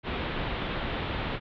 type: low-pass noise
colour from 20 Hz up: pink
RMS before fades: -32 dBFS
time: 0.03-1.4 s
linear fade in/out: 50 ms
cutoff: 3700 Hz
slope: 48 dB/octave
effects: none